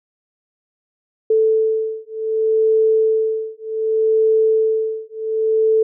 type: beating tone pair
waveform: sine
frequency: 440 / 440.66 Hz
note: A4 / A4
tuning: 0 / +3 cents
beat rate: 0.66 Hz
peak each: -17 dBFS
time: 1.3-5.83 s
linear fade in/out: 5 ms
effects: none